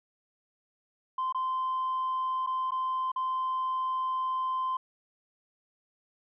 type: tone with dropouts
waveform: sine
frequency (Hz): 1037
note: C6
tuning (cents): -16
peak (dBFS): -26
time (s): 1.18-4.77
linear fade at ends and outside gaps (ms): 5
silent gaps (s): 1.325-1.346 / 2.464-2.471 / 2.708-2.718 / 3.118-3.16
effects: tanh soft clip ceiling -25 dBFS